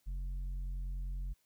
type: tone with tanh clipping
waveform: triangle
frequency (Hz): 45.26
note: F#1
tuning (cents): -37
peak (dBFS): -37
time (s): 0.06-1.34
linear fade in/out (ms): 20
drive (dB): 10
effects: white hiss -75 dBFS RMS until 1.45 s